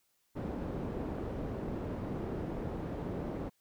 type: low-pass noise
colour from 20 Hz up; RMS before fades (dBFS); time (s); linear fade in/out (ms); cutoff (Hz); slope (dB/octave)
white; -38; 0.35-3.5; 20; 380; 12
effects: white hiss -75 dBFS RMS until 3.6 s